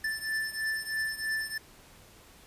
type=beating tone pair; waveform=square; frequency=1760 / 1763.1 Hz; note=A6 / A6; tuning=0 / +3 cents; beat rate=3.1 Hz; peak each=-33 / -36 dBFS; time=0.04-1.58 s; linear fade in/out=5 ms; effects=pink hiss -55 dBFS RMS until 2.46 s + resampled to 32000 Hz